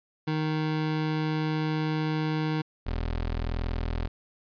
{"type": "tone pair in turn", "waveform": "25% pulse", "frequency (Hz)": [155.56, 41.2], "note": ["D#3", "E1"], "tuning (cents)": [0, 0], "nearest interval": "octave + major seventh", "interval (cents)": 2300, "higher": "first", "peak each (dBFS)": [-22, -24], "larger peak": "first", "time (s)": [[0.27, 2.62], [2.86, 4.08]], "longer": "first", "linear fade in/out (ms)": 10, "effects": ["resampled to 11025 Hz"]}